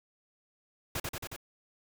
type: noise with echo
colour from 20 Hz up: pink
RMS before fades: -34 dBFS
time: 0.95-1 s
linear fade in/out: 5 ms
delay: 91 ms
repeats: 4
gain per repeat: -2 dB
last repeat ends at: 1.364 s
effects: none